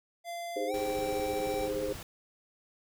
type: tone with pitch glide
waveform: square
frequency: 688 to 776.7 Hz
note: F5 to G5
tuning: -26 to -16 cents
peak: -37 dBFS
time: 0.24-1.7 s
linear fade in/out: 50 ms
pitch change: +210 cents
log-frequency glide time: 0.67-0.72 s
type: chord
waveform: sine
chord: Ab major seventh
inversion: second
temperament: equal with one note detuned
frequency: 311.1 / 400.5 / 415.3 / 523.3 Hz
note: Eb4 / G4 / Ab4 / C5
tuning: 0 / +37 / 0 / 0 cents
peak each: -39 / -39 / -37 / -33 dBFS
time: 0.56-1.93 s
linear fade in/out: 5 ms
type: noise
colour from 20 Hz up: pink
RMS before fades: -44 dBFS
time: 0.74-2.03 s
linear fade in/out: 2 ms
type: click train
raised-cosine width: 5 ms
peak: -35 dBFS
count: 15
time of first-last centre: 0.99-1.956 s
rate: 14.5 Hz
effects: none